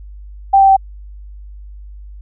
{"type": "tone with pitch steps", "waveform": "sine", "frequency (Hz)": [784, 779, 774.1], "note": ["G5", "G5", "G5"], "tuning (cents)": [0, -11, -22], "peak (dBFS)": -5, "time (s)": [0.53, 0.767], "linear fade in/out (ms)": 10, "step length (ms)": 79, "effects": ["added 50 Hz sine -31 dBFS peak until 2.21 s"]}